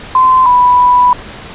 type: tone pair in turn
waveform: sine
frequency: 1031 / 988 Hz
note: C6 / B5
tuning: -26 / 0 cents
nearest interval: minor second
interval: 74 cents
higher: first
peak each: -4 dBFS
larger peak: neither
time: 0.15-0.46 / 0.46-1.13 s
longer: second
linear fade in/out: 2 ms
effects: pink hiss -29 dBFS RMS until 1.54 s + resampled to 8000 Hz